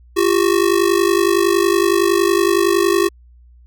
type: ring-modulated tone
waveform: square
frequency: 370 Hz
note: F#4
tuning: in tune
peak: -10 dBFS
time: 0.16-3.09 s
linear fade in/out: 20 ms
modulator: 25.4 Hz
effects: added 60 Hz sine -43 dBFS peak until 3.66 s